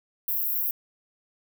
pink high-pass noise, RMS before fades -27 dBFS, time 0.28-0.71 s, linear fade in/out 2 ms, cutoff 12000 Hz, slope 96 dB/octave, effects none

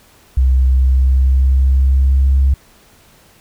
sine tone with pitch glide, 64.8 to 67.63 Hz, C2 to C#2, -16 to -42 cents, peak -7 dBFS, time 0.37-2.54 s, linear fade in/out 5 ms, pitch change +74 cents, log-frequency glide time 0.63-2.43 s, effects tanh soft clip ceiling -5 dBFS + pink hiss -48 dBFS RMS until 3.4 s

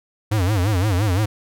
square tone with vibrato, 98 Hz, G2, in tune, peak -17 dBFS, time 0.31-1.26 s, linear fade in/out 10 ms, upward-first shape sine, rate 5.8 Hz, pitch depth 200 cents each way, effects none

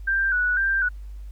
sine tone with vibrato, 1525 Hz, G6, 48 cents flat, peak -19 dBFS, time 0.07-0.89 s, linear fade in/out 10 ms, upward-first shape square, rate 2 Hz, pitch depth 60 cents each way, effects added 50 Hz sine -34 dBFS peak until 1.31 s + pink hiss -62 dBFS RMS until 1.31 s

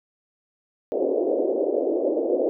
white band-pass noise, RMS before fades -23 dBFS, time 0.92-2.49 s, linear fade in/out 0 ms, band 300 to 580 Hz, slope 48 dB/octave, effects none

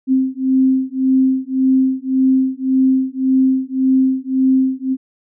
sine beating tone pair, 261.6 / 263.4 Hz, C4 / C4, 0 / +12 cents, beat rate 1.8 Hz, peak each -15 dBFS, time 0.07-4.97 s, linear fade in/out 50 ms, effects none

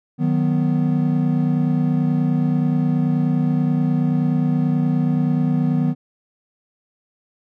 triangle chord, B major, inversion first, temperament equal, 155.56 / 185 / 246.9 Hz, D#3 / F#3 / B3, 0 / 0 / 0 cents, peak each -17 / -21 / -18 dBFS, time 0.18-5.95 s, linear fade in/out 50 ms, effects none

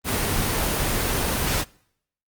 pink noise, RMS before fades -23 dBFS, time 0.04-1.65 s, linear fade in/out 50 ms, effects noise-tail reverb RT60 0.7 s tail -25 dB re dry + Opus 24 kbps

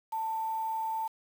sine tone with quantisation, 889 Hz, A5, 18 cents sharp, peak -30 dBFS, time 0.12-1.08 s, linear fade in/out 10 ms, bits 8, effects none

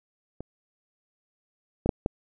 clicks, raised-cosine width 2 ms, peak -23 / -13 / -7 / -11 dBFS, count 4, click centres 0.406 / 1.86 / 1.892 / 2.061 s, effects none

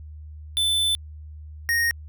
square tone pair in turn, 3520 / 1861.1 Hz, A7 / A#6, 0 / -3 cents, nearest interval major seventh, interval 1103 cents, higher first, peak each -20 dBFS, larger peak neither, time 0.57-0.95 / 1.69-1.91 s, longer first, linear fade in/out 0 ms, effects added 76 Hz sine -37 dBFS peak until 2.08 s

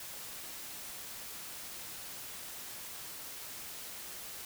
white noise, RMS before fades -45 dBFS, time 0-4.45 s, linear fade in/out 2 ms, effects none

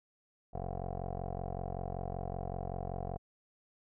15% pulse tone with low-pass filter, 45.26 Hz, F#1, 37 cents flat, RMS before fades -39 dBFS, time 0.53-3.18 s, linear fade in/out 20 ms, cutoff 690 Hz, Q 6.1, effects none

